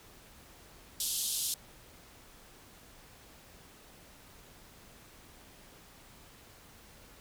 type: band-pass noise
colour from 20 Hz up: white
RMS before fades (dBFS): -34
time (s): 1-1.54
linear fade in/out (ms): 2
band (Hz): 3100 to 13000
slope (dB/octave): 48
effects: pink hiss -56 dBFS RMS until 7.2 s